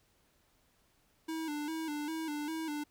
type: tone with vibrato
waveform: square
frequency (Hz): 308.3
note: D#4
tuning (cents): -16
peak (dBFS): -36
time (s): 1.28-2.84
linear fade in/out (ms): 10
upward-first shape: square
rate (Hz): 2.5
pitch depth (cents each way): 72
effects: pink hiss -71 dBFS RMS until 2.9 s